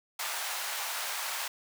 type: high-pass noise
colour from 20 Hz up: pink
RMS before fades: -35 dBFS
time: 0.19-1.48 s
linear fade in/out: 5 ms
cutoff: 770 Hz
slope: 24 dB/octave
effects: none